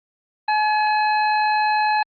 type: harmonic tone with a mistuned harmonic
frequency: 851 Hz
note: G#5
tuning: 42 cents sharp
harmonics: 1 / 2 / 3 / 5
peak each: -17 / -25 / -28 / -32 dBFS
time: 0.48-2.03 s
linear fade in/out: 5 ms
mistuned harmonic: 5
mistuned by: -62 cents
effects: Opus 32 kbps